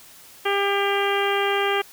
harmonic tone with a mistuned harmonic, 399.8 Hz, G4, 34 cents sharp, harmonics 1 / 2 / 3 / 4 / 5 / 6 / 7 / 8, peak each -23 / -26 / -28 / -29 / -30 / -31 / -31 / -32 dBFS, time 0.45-1.82 s, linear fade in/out 10 ms, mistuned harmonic 6, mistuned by -25 cents, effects white hiss -47 dBFS RMS until 1.92 s

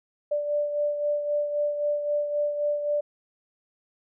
sine beating tone pair, 587.3 / 591.1 Hz, D5 / D5, 0 / +11 cents, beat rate 3.8 Hz, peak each -24 / -33 dBFS, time 0.31-3.01 s, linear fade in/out 10 ms, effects none

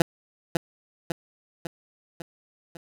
15% pulse tone with echo, 167.8 Hz, E3, 31 cents sharp, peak -8 dBFS, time 0-0.02 s, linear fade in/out 2 ms, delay 550 ms, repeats 5, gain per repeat -5 dB, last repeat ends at 2.77 s, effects none

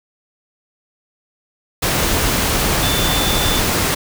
sine tone in noise, 3520 Hz, A7, in tune, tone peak -22 dBFS, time 2.82-3.6 s, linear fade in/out 10 ms, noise pink, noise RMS -17 dBFS, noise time 1.82-3.95 s, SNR -8 dB, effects none

